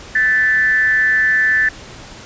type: tone with frequency modulation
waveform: sine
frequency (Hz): 1760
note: A6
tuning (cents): 0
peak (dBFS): -11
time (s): 0.15-1.69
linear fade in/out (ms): 5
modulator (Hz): 228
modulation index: 0.49
effects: pink hiss -36 dBFS RMS until 2.25 s + resampled to 16000 Hz